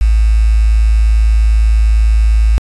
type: tone with quantisation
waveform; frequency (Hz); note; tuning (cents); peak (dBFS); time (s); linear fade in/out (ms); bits
sine; 54.4; A1; -19; -6; 0.01-2.58; 0; 5
effects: resampled to 24000 Hz